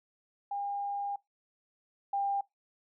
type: tone pair in turn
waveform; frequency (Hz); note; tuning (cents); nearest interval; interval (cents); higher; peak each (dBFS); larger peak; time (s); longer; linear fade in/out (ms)
sine; 806 / 797.7; G5 / G5; +48 / +30; unison; 18; first; -32 / -28; second; 0.51-1.16 / 2.13-2.41; first; 5
effects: noise-tail reverb RT60 0.2 s tail -25 dB re dry